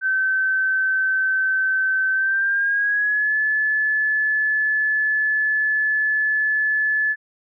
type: tone with pitch glide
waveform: sine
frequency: 1538 to 1726.3 Hz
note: G6 to A6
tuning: -33 to -33 cents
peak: -17 dBFS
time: 0.01-7.16 s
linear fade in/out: 50 ms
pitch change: +200 cents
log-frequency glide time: 2.12-3.35 s
effects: none